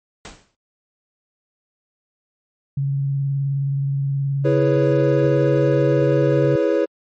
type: noise with exponential decay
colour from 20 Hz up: pink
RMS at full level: -33 dBFS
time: 0.25-0.55 s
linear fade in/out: 1 ms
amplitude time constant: 65 ms
type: tone with vibrato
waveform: sine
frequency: 138.59 Hz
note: C#3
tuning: in tune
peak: -18 dBFS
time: 2.77-6.56 s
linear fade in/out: 5 ms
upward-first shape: triangle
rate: 19 Hz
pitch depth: 31 cents each way
type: chord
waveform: triangle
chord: C# minor seventh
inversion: first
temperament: equal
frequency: 329.6 / 415.3 / 493.9 / 554.4 Hz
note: E4 / G#4 / B4 / C#5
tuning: 0 / 0 / 0 / 0 cents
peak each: -19 dBFS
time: 4.44-6.86 s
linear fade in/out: 20 ms
effects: MP3 32 kbps

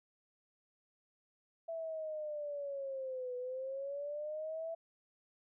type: linear two-way sweep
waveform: sine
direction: down then up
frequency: 664 to 493.9 to 664 Hz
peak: -38 dBFS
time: 1.68-4.75 s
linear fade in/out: 10 ms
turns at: 3.36 s
effects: none

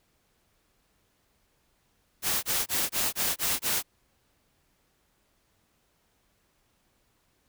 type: noise bursts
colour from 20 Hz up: white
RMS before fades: -27 dBFS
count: 7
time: 2.22-3.828 s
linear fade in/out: 50 ms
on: 210 ms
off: 23 ms
effects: pink hiss -70 dBFS RMS until 7.48 s

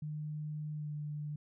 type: tone with pitch glide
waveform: sine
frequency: 151.6 to 149 Hz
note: D#3 to D3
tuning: -45 to +25 cents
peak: -37 dBFS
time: 0.02-1.36 s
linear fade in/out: 5 ms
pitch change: -30 cents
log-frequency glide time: 0.74-0.91 s
effects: none

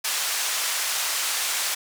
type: band-pass noise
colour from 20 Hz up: white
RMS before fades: -26 dBFS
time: 0.04-1.75 s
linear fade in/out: 10 ms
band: 830 to 9400 Hz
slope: 12 dB/octave
effects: none

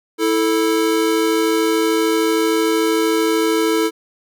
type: tone pair together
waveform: square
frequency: 326.8 / 440 Hz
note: E4 / A4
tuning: -15 / 0 cents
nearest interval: perfect fourth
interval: 515 cents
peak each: -18 dBFS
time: 0.18-3.91 s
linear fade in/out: 50 ms
effects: none

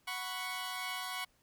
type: chord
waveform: 15% pulse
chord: F# suspended fourth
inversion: none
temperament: equal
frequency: 740 / 987.8 / 1108.7 Hz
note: F#5 / B5 / C#6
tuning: 0 / 0 / 0 cents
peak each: -36 / -37 / -34 dBFS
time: 0.07-1.25 s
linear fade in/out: 10 ms
effects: pink hiss -71 dBFS RMS until 1.42 s

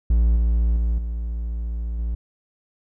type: tone with level steps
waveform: triangle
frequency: 57.2 Hz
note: A#1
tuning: 32 cents flat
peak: -12 / -14 / -16 / -22 / -20 dBFS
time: 0.1-2.15 s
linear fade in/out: 5 ms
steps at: 0.36 / 0.76 / 0.98 / 1.99 s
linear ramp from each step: 2 ms
effects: none

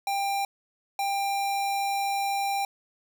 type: tone bursts at uneven times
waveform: square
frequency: 794 Hz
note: G5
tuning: 22 cents sharp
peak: -26 dBFS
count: 2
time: 0.07-0.45 / 0.99-2.65 s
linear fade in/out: 2 ms
effects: none

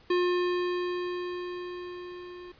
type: tone with level ramp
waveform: square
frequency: 356.7 Hz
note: F4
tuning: 37 cents sharp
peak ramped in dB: -23 to -43 dBFS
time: 0.1-2.52 s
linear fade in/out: 5 ms
effects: pink hiss -58 dBFS RMS until 2.59 s + resampled to 11025 Hz

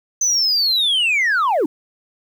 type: linear sweep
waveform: sine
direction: down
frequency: 6190 to 261.6 Hz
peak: -12 dBFS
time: 0.21-1.66 s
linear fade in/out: 5 ms
effects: tanh soft clip ceiling -13 dBFS + 8-bit

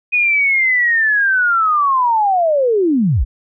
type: linear sweep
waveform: sine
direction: down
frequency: 2489 to 36.71 Hz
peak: -11 dBFS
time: 0.12-3.25 s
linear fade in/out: 20 ms
effects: none

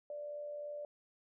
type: tone with amplitude modulation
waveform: sine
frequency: 587.3 Hz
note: D5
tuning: in tune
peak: -39 dBFS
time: 0.1-0.85 s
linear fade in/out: 2 ms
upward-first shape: sine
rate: 83.2 Hz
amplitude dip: 35%
effects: none

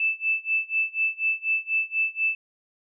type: tone with tremolo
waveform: sine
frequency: 2637 Hz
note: E7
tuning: in tune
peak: -19 dBFS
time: 0-2.35 s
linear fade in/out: 2 ms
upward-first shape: sine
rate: 4.1 Hz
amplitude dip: 95%
effects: none

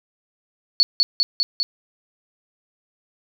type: tone with echo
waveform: sine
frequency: 4429 Hz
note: C#8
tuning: 2 cents flat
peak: -10 dBFS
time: 0.8-0.83 s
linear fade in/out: 0 ms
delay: 200 ms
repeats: 4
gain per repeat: -2 dB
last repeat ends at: 1.63 s
effects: none

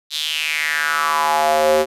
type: tone with high-pass filter sweep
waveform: square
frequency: 76.9 Hz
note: D#2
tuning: 20 cents flat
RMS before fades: -18 dBFS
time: 0.1-1.86 s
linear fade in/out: 50 ms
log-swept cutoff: 3900 to 440 Hz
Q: 4.8
effects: resampled to 32000 Hz

